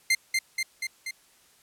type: tone with echo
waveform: sawtooth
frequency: 2093 Hz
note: C7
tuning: in tune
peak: -16 dBFS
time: 0.1-0.15 s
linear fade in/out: 5 ms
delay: 240 ms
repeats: 4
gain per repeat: -3 dB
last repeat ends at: 1.11 s
effects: white hiss -60 dBFS RMS until 1.62 s + low-pass 12000 Hz 12 dB/octave